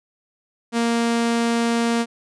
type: tone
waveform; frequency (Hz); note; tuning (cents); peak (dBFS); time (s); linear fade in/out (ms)
sawtooth; 233.1; A#3; 0; -14; 0.72-2.06; 50
effects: resampled to 22050 Hz